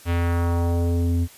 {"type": "tone with low-pass filter sweep", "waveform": "square", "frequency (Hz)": 85.7, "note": "F2", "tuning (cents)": -32, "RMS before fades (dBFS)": -21, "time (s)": [0.05, 1.28], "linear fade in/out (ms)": 50, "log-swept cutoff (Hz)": [3000, 210], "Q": 1.4, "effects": ["white hiss -47 dBFS RMS until 1.37 s", "resampled to 32000 Hz"]}